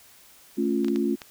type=chord; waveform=sine; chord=A augmented; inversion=none; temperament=equal; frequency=220 / 277.2 / 349.2 Hz; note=A3 / C#4 / E#4; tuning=0 / 0 / 0 cents; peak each=-26 dBFS; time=0.57-1.16 s; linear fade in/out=20 ms
type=clicks; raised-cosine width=0.2 ms; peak=-20 dBFS; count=4; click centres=0.846 / 0.883 / 0.96 / 1.218 s
effects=white hiss -53 dBFS RMS until 1.3 s